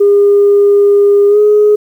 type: tone with pitch glide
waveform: sine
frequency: 405.4 to 419.2 Hz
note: G#4 to G#4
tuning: -42 to +16 cents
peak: -3 dBFS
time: 0-1.76 s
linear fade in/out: 10 ms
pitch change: +58 cents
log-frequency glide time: 1.28-1.38 s
effects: tanh soft clip ceiling 0 dBFS + 7-bit